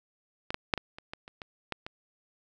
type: clicks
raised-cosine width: 0.3 ms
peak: -17 / -14 / -7 / -17 / -27 / -22 / -29 / -24 / -16 / -22 dBFS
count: 10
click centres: 0.505 / 0.544 / 0.738 / 0.777 / 0.985 / 1.135 / 1.279 / 1.418 / 1.723 / 1.865 s
effects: none